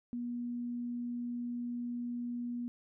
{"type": "tone", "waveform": "sine", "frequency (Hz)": 241, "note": "B3", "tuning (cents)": -42, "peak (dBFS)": -35, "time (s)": [0.13, 2.68], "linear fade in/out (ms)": 0, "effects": []}